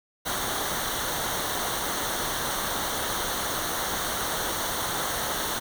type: noise with comb filter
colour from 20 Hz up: pink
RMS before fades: -29 dBFS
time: 0.25-5.6 s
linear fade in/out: 20 ms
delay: 0.4 ms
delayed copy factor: -0.7
effects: none